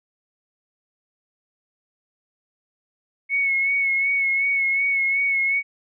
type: tone with vibrato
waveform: sine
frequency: 2200 Hz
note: C#7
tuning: 14 cents flat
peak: -18 dBFS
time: 3.29-5.63 s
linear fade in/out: 50 ms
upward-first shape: sine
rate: 2.7 Hz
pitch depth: 31 cents each way
effects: none